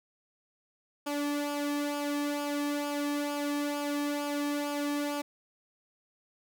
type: tone with flanger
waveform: sawtooth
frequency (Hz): 290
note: D4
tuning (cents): -22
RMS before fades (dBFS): -32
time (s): 1.06-5.22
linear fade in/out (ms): 10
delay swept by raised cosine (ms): 0.5 to 1.45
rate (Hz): 2.2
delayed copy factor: -0.6
effects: none